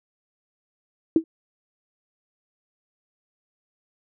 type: tone with exponential decay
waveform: sine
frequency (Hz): 324.1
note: E4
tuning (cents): -29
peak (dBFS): -9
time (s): 1.16-1.24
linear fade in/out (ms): 2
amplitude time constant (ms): 17
effects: none